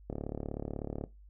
click train, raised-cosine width 2 ms, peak -23 dBFS, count 35, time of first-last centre 0.1-1.039 s, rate 36.2 Hz, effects noise-tail reverb RT60 0.2 s tail -17 dB re dry + added 50 Hz sine -52 dBFS peak until 1.29 s

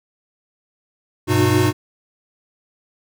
square tone cluster, 99.7 / 123.4 / 306.1 / 364 Hz, G2 / B2 / D#4 / F#4, +30 / -1 / -28 / -28 cents, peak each -20 dBFS, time 1.27-1.73 s, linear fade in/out 50 ms, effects none

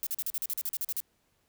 violet noise bursts, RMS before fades -32 dBFS, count 13, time 0.03-1.003 s, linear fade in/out 0 ms, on 37 ms, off 41 ms, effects pink hiss -72 dBFS RMS until 1.48 s

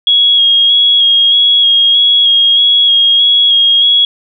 sine tone with vibrato, 3300 Hz, G#7, 12 cents flat, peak -5 dBFS, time 0.07-4.05 s, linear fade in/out 2 ms, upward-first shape square, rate 1.6 Hz, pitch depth 19 cents each way, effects none

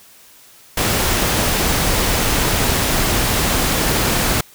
pink noise, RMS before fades -17 dBFS, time 0.77-4.41 s, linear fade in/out 5 ms, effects white hiss -46 dBFS RMS until 4.54 s

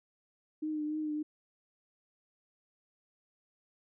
sine tone with vibrato, 305.2 Hz, D#4, 33 cents flat, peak -32 dBFS, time 0.62-1.23 s, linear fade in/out 10 ms, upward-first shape triangle, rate 3.4 Hz, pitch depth 33 cents each way, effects none

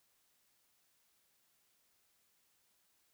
silence, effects white hiss -75 dBFS RMS until 3.13 s

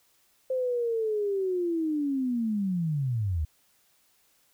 sine linear sweep, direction down, 523.3 to 71.9 Hz, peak -25 dBFS, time 0.5-3.45 s, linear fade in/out 5 ms, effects white hiss -66 dBFS RMS until 4.53 s

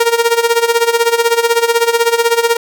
sawtooth tone with tremolo, 466.2 Hz, A#4, in tune, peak -3 dBFS, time 0-2.57 s, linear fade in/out 5 ms, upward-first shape sine, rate 16 Hz, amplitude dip 80%, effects none

